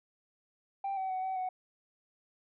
sine tone with pitch steps, 786 / 761 / 748 / 759 / 742 Hz, G5 / F#5 / F#5 / F#5 / F#5, +4 / +48 / +19 / +44 / +5 cents, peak -30 dBFS, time 0.84-1.49 s, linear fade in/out 5 ms, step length 130 ms, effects tanh soft clip ceiling -30 dBFS

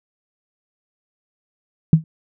sine tone with exponential decay, 159.3 Hz, D#3, 41 cents sharp, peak -3 dBFS, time 1.93-2.04 s, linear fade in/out 2 ms, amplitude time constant 23 ms, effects none

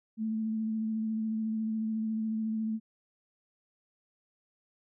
sine tone with vibrato, 220 Hz, A3, in tune, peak -29 dBFS, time 0.17-2.8 s, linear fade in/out 50 ms, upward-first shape sine, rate 14 Hz, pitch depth 20 cents each way, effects none

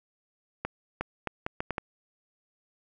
accelerating click train, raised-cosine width 0.5 ms, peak -15 dBFS, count 7, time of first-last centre 0.65-1.782 s, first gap 360 ms, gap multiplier 0.73, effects none

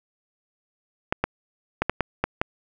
clicks, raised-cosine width 0.5 ms, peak -6 dBFS, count 7, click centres 1.125 / 1.24 / 1.82 / 1.896 / 2.007 / 2.24 / 2.415 s, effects none

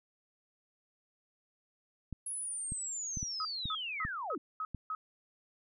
clicks, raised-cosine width 5 ms, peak -27 dBFS, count 7, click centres 2.127 / 2.721 / 3.172 / 3.229 / 3.656 / 4.051 / 4.747 s
sine linear sweep, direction down, 10620 to 237.7 Hz, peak -36 dBFS, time 2.26-4.38 s, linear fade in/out 5 ms
sine tone bursts, 1274 Hz, D#6, 41 cents sharp, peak -34 dBFS, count 6, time 3.4-4.95 s, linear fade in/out 2 ms, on 50 ms, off 250 ms
effects none

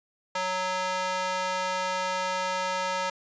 square tone with high-pass filter, 185 Hz, F#3, in tune, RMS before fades -29 dBFS, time 0.35-3.1 s, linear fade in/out 5 ms, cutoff 800 Hz, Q 1.5, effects resampled to 16000 Hz

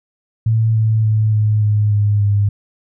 sine tone with pitch steps, 111.9 / 110.17 / 108.46 / 106.79 / 105.13 / 103.51 / 101.9 Hz, A2 / A2 / A2 / G#2 / G#2 / G#2 / G#2, +30 / +3 / -24 / +49 / +22 / -5 / -32 cents, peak -11 dBFS, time 0.46-2.49 s, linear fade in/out 5 ms, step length 290 ms, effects none

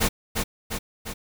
pink noise with echo, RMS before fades -21 dBFS, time 0-0.09 s, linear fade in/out 20 ms, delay 350 ms, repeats 3, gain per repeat -4 dB, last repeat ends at 1.14 s, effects none

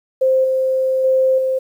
sine tone with level steps, 523.3 Hz, C5, in tune, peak -11 / -14 / -11 / -15 dBFS, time 0.21-1.59 s, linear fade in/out 10 ms, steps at 0.44 / 1.04 / 1.38 s, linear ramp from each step 5 ms, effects 8-bit

